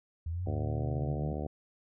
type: linear sweep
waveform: sine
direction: up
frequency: 79.3 to 155.56 Hz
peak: -32 dBFS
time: 0.26-1.33 s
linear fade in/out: 5 ms
type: harmonic tone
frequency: 74.8 Hz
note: D2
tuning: 32 cents sharp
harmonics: 1 / 2 / 3 / 4 / 5 / 6 / 7 / 8 / 9 / 10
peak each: -37 / -40 / -42 / -43 / -44 / -45 / -45 / -46 / -47 / -47 dBFS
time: 0.46-1.47 s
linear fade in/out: 5 ms
effects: none